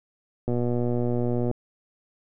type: click train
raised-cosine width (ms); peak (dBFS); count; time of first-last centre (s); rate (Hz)
2; -14; 126; 0.48-1.513; 121
effects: none